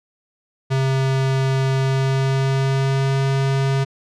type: tone with pitch glide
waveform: square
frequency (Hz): 133.6 to 135.78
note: C3 to C#3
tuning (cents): +36 to -35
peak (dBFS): -17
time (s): 0.7-3.85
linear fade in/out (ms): 20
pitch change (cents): +29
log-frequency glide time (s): 1.73-3.22
effects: low-pass 6000 Hz 12 dB/octave